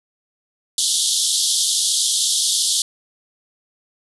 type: band-pass noise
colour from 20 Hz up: pink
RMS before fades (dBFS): -19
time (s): 0.78-2.82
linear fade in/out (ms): 2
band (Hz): 3200 to 11000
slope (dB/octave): 96
effects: none